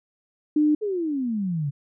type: tone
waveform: sine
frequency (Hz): 301.2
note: D4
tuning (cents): +44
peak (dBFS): -16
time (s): 0.56-0.75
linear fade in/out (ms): 5
type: exponential sweep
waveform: sine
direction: down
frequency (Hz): 440 to 135.9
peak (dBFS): -23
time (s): 0.81-1.71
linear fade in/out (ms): 20
effects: none